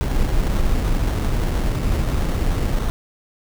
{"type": "noise with sample-and-hold", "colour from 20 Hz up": "brown", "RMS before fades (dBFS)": -19, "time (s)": [0.01, 2.9], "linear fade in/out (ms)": 0, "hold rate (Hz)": 2450, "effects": []}